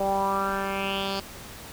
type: tone with low-pass filter sweep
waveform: 10% pulse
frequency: 195.5 Hz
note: G3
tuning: 4 cents flat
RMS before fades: -27 dBFS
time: 0-1.2 s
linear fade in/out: 5 ms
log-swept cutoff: 660 to 4600 Hz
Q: 4.4
effects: pink hiss -42 dBFS RMS until 1.72 s